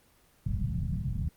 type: low-pass noise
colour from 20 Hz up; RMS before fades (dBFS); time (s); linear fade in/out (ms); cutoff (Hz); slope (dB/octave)
white; -31; 0.46-1.29; 5; 190; 48
effects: pink hiss -63 dBFS RMS until 1.36 s + Opus 24 kbps